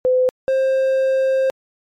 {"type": "tone pair in turn", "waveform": ["sine", "triangle"], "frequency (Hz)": [509, 529.7], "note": ["C5", "C5"], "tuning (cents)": [-48, 21], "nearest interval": "minor second", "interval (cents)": 69, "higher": "second", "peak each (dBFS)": -12, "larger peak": "neither", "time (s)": [[0.05, 0.29], [0.48, 1.5]], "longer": "second", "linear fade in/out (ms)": 0, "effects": ["MP3 64 kbps"]}